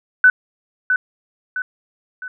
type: tone with echo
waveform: sine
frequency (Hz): 1500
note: F#6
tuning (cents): +23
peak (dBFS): -6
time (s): 0.24-0.3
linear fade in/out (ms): 2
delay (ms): 660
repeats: 3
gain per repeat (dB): -7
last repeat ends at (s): 2.28
effects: none